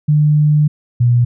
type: tone pair in turn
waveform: sine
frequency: 150 / 121.03 Hz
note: D3 / B2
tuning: +37 / -35 cents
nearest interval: major third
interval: 372 cents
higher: first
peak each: -8 dBFS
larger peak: neither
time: 0.08-0.68 / 1-1.25 s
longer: first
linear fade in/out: 10 ms
effects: none